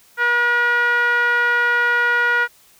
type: tone with low-pass filter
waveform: 5% pulse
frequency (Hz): 480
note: B4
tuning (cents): -49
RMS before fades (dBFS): -17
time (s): 0.17-2.48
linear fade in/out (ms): 50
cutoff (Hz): 1600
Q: 7
effects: white hiss -52 dBFS RMS until 2.79 s